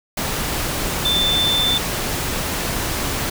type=tone in noise; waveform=sine; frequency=3542 Hz; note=A7; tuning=11 cents sharp; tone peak=-16 dBFS; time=1.05-1.78 s; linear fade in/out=5 ms; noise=pink; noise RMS=-23 dBFS; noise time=0.17-3.3 s; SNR=+4 dB; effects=none